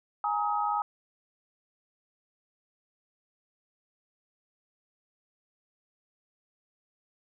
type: chord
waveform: sine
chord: Ab suspended second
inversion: none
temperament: equal with one note detuned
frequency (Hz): 830.6 / 932.3 / 1266.3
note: Ab5 / Bb5 / Eb6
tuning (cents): 0 / 0 / +30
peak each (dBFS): -29 / -33 / -30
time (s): 0.24-0.82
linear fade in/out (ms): 2
effects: none